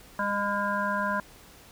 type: harmonic tone with a mistuned harmonic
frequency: 202.1 Hz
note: G#3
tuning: 47 cents flat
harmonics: 1 / 3 / 5 / 7 / 8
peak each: -33 / -33 / -29 / -33 / -33 dBFS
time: 0.19-1.2 s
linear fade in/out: 2 ms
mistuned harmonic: 3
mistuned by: +21 cents
effects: pink hiss -52 dBFS RMS until 1.71 s